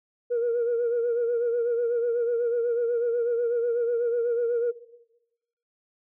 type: tone with vibrato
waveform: sine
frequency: 472.6 Hz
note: A#4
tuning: 24 cents sharp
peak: -21 dBFS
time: 0.3-4.72 s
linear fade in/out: 20 ms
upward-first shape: sine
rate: 8.1 Hz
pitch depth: 51 cents each way
effects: noise-tail reverb RT60 1.0 s tail -18 dB re dry + tanh soft clip ceiling -19 dBFS